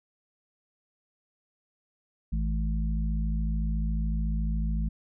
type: harmonic tone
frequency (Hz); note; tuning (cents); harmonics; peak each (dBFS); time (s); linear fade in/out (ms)
53.9; A1; -35; 1 / 3 / 4; -26 / -33 / -36; 2.32-4.89; 10
effects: none